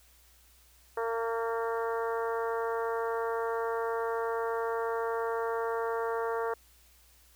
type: harmonic tone with a mistuned harmonic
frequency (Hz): 228.5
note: A#3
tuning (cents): -34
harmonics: 2 / 3 / 4 / 5 / 6 / 7 / 8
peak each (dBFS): -31 / -39 / -37 / -39 / -41 / -46 / -47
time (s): 0.97-6.54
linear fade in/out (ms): 5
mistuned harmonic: 6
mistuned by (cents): +22
effects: added 60 Hz sine -62 dBFS peak until 7.35 s + white hiss -62 dBFS RMS until 7.35 s